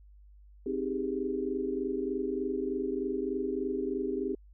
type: chord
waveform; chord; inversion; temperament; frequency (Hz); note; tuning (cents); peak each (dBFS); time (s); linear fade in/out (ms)
sine; Ab major seventh; first; equal; 261.6 / 311.1 / 392 / 415.3; C4 / Eb4 / G4 / Ab4; 0 / 0 / 0 / 0; -35 / -37 / -33 / -37; 0.66-4.35; 5
effects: added 50 Hz sine -52 dBFS peak until 4.53 s